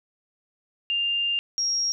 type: tone pair in turn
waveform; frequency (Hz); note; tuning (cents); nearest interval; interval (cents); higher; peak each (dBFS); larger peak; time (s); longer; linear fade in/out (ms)
sine; 2799 / 5598; F7 / F8; +3 / +3; octave; 1200; second; -22; neither; 0.9-1.39 / 1.58-1.92; first; 0
effects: none